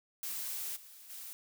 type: noise with level steps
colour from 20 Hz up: blue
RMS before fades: -39 / -54 / -46 dBFS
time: 0.23-1.33 s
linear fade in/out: 0 ms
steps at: 0.75 / 1.09 s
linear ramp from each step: 20 ms
effects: none